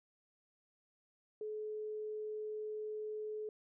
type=tone; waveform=sine; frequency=428 Hz; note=A4; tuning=48 cents flat; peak=-39 dBFS; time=1.41-3.49 s; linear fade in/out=2 ms; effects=none